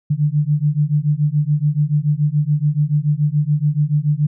sine beating tone pair, 145.2 / 152.2 Hz, D3 / D#3, -19 / -38 cents, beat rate 7 Hz, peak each -17 dBFS, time 0.1-4.27 s, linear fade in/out 10 ms, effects none

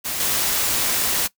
white noise with level steps, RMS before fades -26 / -21 dBFS, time 0.04-1.28 s, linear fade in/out 20 ms, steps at 0.2 s, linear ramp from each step 2 ms, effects noise-tail reverb RT60 0.1 s tail -19 dB re dry

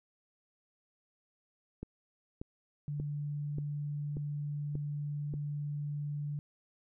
click train, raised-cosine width 3 ms, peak -27 dBFS, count 7, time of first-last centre 1.83-5.339 s, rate 1.71 Hz
sine tone, 146.3 Hz, D3, 6 cents flat, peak -34 dBFS, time 2.88-6.39 s, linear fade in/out 0 ms
effects none

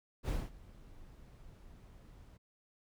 brown noise with ADSR envelope, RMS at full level -32 dBFS, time 0.23-2.38 s, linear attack 59 ms, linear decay 210 ms, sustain -23 dB, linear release 19 ms, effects none

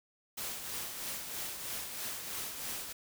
white noise with tremolo, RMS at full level -38 dBFS, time 0.37-2.93 s, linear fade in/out 10 ms, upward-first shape triangle, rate 3.1 Hz, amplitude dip 50%, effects none

